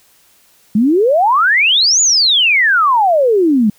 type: exponential two-way sweep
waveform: sine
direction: up then down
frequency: 199.5 to 7040 to 199.5 Hz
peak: -8 dBFS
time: 0.75-3.7 s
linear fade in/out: 5 ms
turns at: 2.01 s
effects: white hiss -51 dBFS RMS until 3.78 s